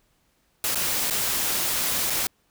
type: noise with dropouts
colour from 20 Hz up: white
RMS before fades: -25 dBFS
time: 0.64-2.27 s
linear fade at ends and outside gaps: 1 ms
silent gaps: 0.747-0.756 / 1.1-1.107 / 2.099-2.103 s
effects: pink hiss -67 dBFS RMS until 2.5 s